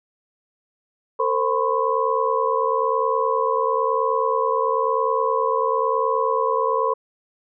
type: tone cluster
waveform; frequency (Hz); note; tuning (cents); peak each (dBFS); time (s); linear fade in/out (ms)
sine; 452.7 / 522 / 1003 / 1084; A4 / C5 / B5 / C#6; +49 / -4 / +26 / -39; -23 / -24 / -23 / -24; 1.19-6.94; 10
effects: none